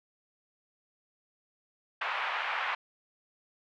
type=band-pass noise; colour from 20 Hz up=pink; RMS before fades=-33 dBFS; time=2.01-2.75 s; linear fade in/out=5 ms; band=830 to 2700 Hz; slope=24 dB/octave; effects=none